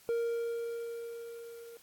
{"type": "tone with level ramp", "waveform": "triangle", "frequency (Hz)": 466.2, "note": "A#4", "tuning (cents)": 0, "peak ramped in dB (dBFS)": [-26, -45], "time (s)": [0.09, 1.77], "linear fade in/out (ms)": 0, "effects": ["white hiss -60 dBFS RMS until 1.82 s", "AAC 64 kbps"]}